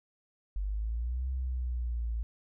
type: linear two-way sweep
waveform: sine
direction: up then down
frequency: 47.17 to 65.41 to 55.7 Hz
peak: -30 dBFS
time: 0.56-2.23 s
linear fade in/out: 0 ms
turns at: 1.29 s
effects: none